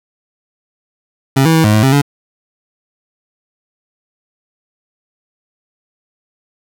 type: tone with pitch steps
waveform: 25% pulse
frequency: 135.1 / 162.2 / 161.1 / 105.9 / 107.8 / 133.9 / 142.6 Hz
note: C#3 / E3 / E3 / G#2 / A2 / C3 / C#3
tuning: -44 / -28 / -39 / +34 / -35 / +40 / +49 cents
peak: -4 dBFS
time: 1.36-2.018 s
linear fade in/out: 10 ms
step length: 94 ms
effects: none